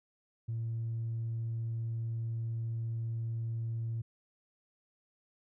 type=tone with tanh clipping; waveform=triangle; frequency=114.4 Hz; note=A#2; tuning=32 cents flat; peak=-33 dBFS; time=0.48-4.02 s; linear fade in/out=10 ms; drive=5 dB; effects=none